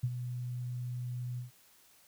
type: tone with ADSR envelope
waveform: sine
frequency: 123.47 Hz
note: B2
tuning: in tune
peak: -26 dBFS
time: 0.03-1.51 s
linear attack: 10 ms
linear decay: 50 ms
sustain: -9 dB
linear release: 130 ms
effects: white hiss -63 dBFS RMS until 2.07 s